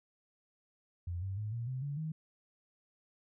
sine tone with pitch steps, 87.31 / 96.32 / 106.26 / 117.22 / 129.31 / 142.66 / 157.38 Hz, F2 / G2 / G#2 / A#2 / C3 / D3 / D#3, 0 / -30 / +40 / +10 / -20 / -50 / +20 cents, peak -35 dBFS, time 1.07-2.12 s, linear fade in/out 5 ms, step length 150 ms, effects none

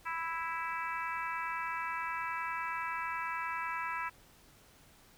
harmonic tone, 329.6 Hz, E4, in tune, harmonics 3 / 4 / 5 / 6 / 7 / 8, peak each -38 / -40 / -42 / -44 / -45 / -46 dBFS, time 0.05-4.1 s, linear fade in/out 20 ms, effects pink hiss -61 dBFS RMS until 5.17 s

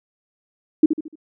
sine tone with echo, 311.1 Hz, D#4, in tune, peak -7 dBFS, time 0.83-0.86 s, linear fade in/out 5 ms, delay 74 ms, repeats 4, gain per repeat -8 dB, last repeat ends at 1.156 s, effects none

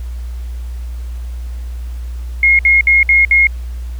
sine tone bursts, 2151 Hz, C7, 47 cents sharp, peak -6 dBFS, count 5, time 2.43-3.47 s, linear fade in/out 2 ms, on 160 ms, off 60 ms, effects added 60 Hz sine -21 dBFS peak until 3.99 s + pink hiss -45 dBFS RMS until 3.99 s

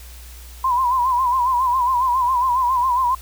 sine tone with vibrato, 1007 Hz, B5, 33 cents sharp, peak -15 dBFS, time 0.64-3.15 s, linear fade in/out 5 ms, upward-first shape sine, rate 7.3 Hz, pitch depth 89 cents each way, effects added 60 Hz sine -37 dBFS peak until 3.21 s + white hiss -44 dBFS RMS until 3.21 s

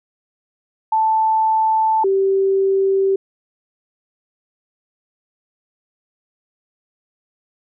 sine tone pair in turn, 880 / 387.9 Hz, A5 / G4, 0 / -18 cents, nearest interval octave + major second, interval 1418 cents, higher first, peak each -13 dBFS, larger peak neither, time 0.92-2.04 / 2.04-3.16 s, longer neither, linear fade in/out 5 ms, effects none

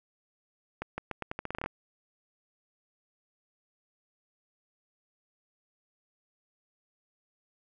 accelerating click train, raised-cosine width 0.5 ms, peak -19 dBFS, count 13, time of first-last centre 0.82-1.661 s, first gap 160 ms, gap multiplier 0.83, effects none

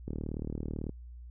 click train, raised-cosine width 3 ms, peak -23 dBFS, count 32, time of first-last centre 0.08-0.894 s, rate 38.1 Hz, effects added 60 Hz sine -44 dBFS peak until 1.3 s

